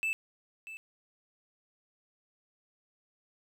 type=tone with echo; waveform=triangle; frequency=2637 Hz; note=E7; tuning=in tune; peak=-27 dBFS; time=0.03-0.13 s; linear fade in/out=0 ms; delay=640 ms; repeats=1; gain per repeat=-13 dB; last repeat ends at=0.77 s; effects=11-bit